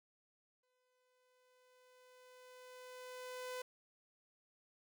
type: tone with exponential growth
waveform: sawtooth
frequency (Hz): 504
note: B4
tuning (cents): +35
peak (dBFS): -38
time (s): 0.63-3.62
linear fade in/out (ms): 5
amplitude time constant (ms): 650
effects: none